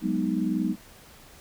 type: chord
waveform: sine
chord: G# minor seventh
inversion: third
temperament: equal with one note detuned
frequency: 186.07 / 207.7 / 246.9 / 311.1 Hz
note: F#3 / G#3 / B3 / D#4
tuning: +10 / 0 / 0 / 0 cents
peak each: -29 dBFS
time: 0.01-0.76 s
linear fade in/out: 50 ms
effects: pink hiss -51 dBFS RMS until 1.4 s